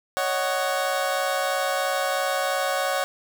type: tone cluster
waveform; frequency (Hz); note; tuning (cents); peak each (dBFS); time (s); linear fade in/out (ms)
25% pulse; 556 / 619 / 744; C#5 / D#5 / F#5; +5 / -9 / +9; -22 / -27 / -23; 0.17-3.04; 0
effects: none